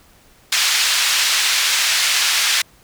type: band-pass noise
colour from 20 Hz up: white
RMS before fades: -17 dBFS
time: 0.52-2.62 s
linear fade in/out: 5 ms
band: 1600 to 5200 Hz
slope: 12 dB/octave
effects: pink hiss -51 dBFS RMS until 2.83 s